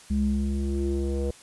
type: tone with low-pass filter sweep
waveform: square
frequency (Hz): 69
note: C#2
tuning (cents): -7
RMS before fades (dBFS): -26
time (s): 0.1-1.31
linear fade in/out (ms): 5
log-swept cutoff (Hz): 190 to 490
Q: 4.9
effects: white hiss -50 dBFS RMS until 1.42 s + resampled to 24000 Hz